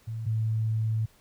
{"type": "tone pair in turn", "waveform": "sine", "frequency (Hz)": [112.2, 110.53], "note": ["A2", "A2"], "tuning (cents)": [34, 8], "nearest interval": "unison", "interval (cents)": 26, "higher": "first", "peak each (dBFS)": [-31, -24], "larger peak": "second", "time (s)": [[0.07, 0.26], [0.26, 1.06]], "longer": "second", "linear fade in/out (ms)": 10, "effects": ["pink hiss -61 dBFS RMS until 1.2 s"]}